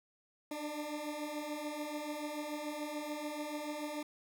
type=beating tone pair; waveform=20% pulse; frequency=293.7 / 300.6 Hz; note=D4 / D4; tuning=0 / +40 cents; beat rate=6.9 Hz; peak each=-39 / -35 dBFS; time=0.51-4.03 s; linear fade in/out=5 ms; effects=none